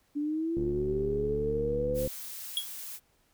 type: linear sweep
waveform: sine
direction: up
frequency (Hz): 287.9 to 520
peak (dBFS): -28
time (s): 0.15-2.08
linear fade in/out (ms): 20
type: click train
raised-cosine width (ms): 3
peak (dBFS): -24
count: 111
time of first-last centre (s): 0.57-2.075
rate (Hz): 73.1
type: noise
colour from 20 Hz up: blue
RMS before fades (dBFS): -41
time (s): 1.94-3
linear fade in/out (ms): 50
type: tone with exponential decay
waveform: square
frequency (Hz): 3322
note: G#7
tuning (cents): 0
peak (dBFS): -24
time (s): 2.57-2.69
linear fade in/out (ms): 1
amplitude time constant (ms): 24
effects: pink hiss -69 dBFS RMS until 3.33 s